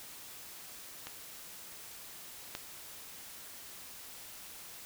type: clicks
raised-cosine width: 0.2 ms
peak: -24 / -20 dBFS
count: 2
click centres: 1.07 / 2.551 s
effects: white hiss -49 dBFS RMS until 4.85 s